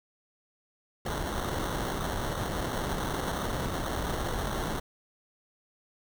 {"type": "noise with sample-and-hold", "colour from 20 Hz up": "pink", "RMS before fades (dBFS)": -32, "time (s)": [1.05, 4.8], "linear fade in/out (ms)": 10, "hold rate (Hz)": 2450, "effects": []}